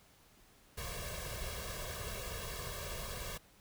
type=noise with comb filter; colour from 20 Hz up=pink; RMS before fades=-42 dBFS; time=0.77-3.38 s; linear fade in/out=10 ms; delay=1.8 ms; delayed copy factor=+0.95; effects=pink hiss -64 dBFS RMS until 3.6 s